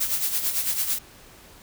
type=noise with tremolo; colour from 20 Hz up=blue; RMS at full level=-23 dBFS; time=0-0.99 s; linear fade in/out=10 ms; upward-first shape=sine; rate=9 Hz; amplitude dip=60%; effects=pink hiss -49 dBFS RMS until 1.62 s